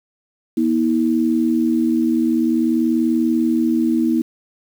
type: tone pair together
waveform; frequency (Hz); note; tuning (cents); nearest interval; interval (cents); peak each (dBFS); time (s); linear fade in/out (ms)
sine; 240.3 / 320.8; B3 / E4; -47 / -47; perfect fourth; 500; -17; 0.57-4.22; 5
effects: 7-bit